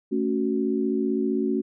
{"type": "chord", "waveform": "sine", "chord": "F# minor", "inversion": "first", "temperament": "just", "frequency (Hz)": [222, 277.5, 370], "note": ["A3", "C#4", "F#4"], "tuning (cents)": [16, 2, 0], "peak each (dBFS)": -26, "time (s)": [0.11, 1.62], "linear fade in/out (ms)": 20, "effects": []}